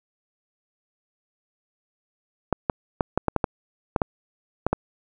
clicks, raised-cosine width 1 ms, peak -6 dBFS, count 11, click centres 2.527 / 2.698 / 3.008 / 3.176 / 3.283 / 3.363 / 3.442 / 3.962 / 4.018 / 4.666 / 4.73 s, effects none

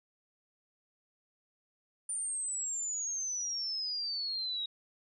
sine exponential sweep, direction down, 9240 to 3795 Hz, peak -33 dBFS, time 2.09-4.66 s, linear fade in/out 5 ms, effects none

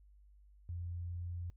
sine tone with pitch glide, 86.8 to 87.4 Hz, F2 to F2, -10 to +2 cents, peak -39 dBFS, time 0.69-1.5 s, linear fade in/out 0 ms, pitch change +12 cents, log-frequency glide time 0.85-1.29 s, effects noise-tail reverb RT60 0.1 s tail -22 dB re dry + added 50 Hz sine -59 dBFS peak until 1.56 s

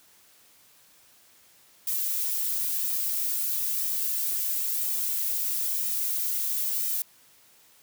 violet noise with flanger, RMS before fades -28 dBFS, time 1.87-7.02 s, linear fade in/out 2 ms, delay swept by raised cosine 1.6 to 2.8 ms, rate 1 Hz, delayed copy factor +0.5, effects white hiss -58 dBFS RMS until 7.82 s + high-pass 60 Hz 12 dB/octave

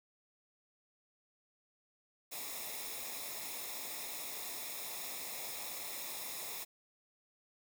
white noise with comb filter, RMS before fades -43 dBFS, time 2.31-6.65 s, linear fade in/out 20 ms, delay 0.66 ms, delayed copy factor -0.7, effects none

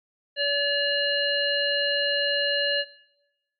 harmonic tone with a mistuned harmonic, 571 Hz, D5, 49 cents flat, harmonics 1 / 3 / 5 / 7, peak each -27 / -27 / -27 / -27 dBFS, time 0.36-2.85 s, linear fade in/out 50 ms, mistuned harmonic 7, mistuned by +59 cents, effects noise-tail reverb RT60 1.0 s tail -21 dB re dry + MP3 64 kbps

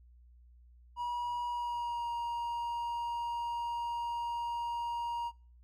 triangle tone with pitch glide, 963 to 944.3 Hz, B5 to A#5, -44 to +22 cents, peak -31 dBFS, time 0.96-5.32 s, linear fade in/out 50 ms, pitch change -34 cents, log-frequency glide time 1.48-2.1 s, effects noise-tail reverb RT60 0.4 s tail -25 dB re dry + added 60 Hz sine -56 dBFS peak until 5.63 s

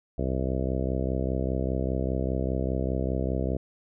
harmonic tone, 65 Hz, C2, 11 cents flat, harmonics 1 / 2 / 3 / 4 / 5 / 6 / 7 / 8 / 9 / 10, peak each -29 / -32 / -34 / -35 / -36 / -37 / -37 / -38 / -39 / -39 dBFS, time 0.18-3.57 s, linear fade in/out 5 ms, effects none

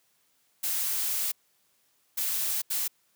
blue noise bursts at uneven times, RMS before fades -29 dBFS, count 3, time 0.63-1.32 / 2.17-2.62 / 2.7-2.88 s, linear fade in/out 10 ms, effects white hiss -69 dBFS RMS until 3.15 s + high-pass 80 Hz 12 dB/octave

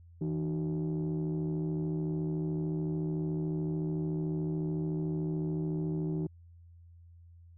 sine tone cluster, 161.4 / 305 / 378.7 Hz, E3 / D#4 / F#4, -36 / -34 / +40 cents, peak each -30 / -35 / -37 dBFS, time 0.21-6.27 s, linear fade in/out 5 ms, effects tanh soft clip ceiling -26 dBFS + added 85 Hz sine -52 dBFS peak until 7.57 s

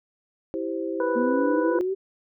sine chord, C major, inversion first, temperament equal, 329.6 / 392 / 523.3 Hz, E4 / G4 / C5, 0 / 0 / 0 cents, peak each -29 / -31 / -32 dBFS, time 0.54-1.81 s, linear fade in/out 0 ms
harmonic tone, 493.9 Hz, B4, in tune, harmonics 1 / 2 / 3, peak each -24 / -30 / -34 dBFS, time 1-1.79 s, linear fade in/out 2 ms
sine exponential sweep, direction up, 236.6 to 392 Hz, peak -23 dBFS, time 1.15-1.95 s, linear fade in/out 20 ms
effects none

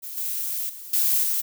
violet noise with level steps, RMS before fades -35 / -28 / -39 / -21 / -24 dBFS, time 0.02-1.42 s, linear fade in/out 20 ms, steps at 0.17 / 0.69 / 0.93 / 1.23 s, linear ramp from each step 5 ms, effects none

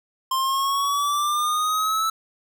square exponential sweep, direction up, 1047 to 1318.5 Hz, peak -21 dBFS, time 0.31-2.1 s, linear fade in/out 5 ms, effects none

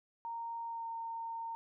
sine tone with pitch glide, 926 to 915.9 Hz, A#5 to A#5, -12 to -31 cents, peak -38 dBFS, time 0.25-1.55 s, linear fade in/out 0 ms, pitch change -19 cents, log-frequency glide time 0.66-0.87 s, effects none

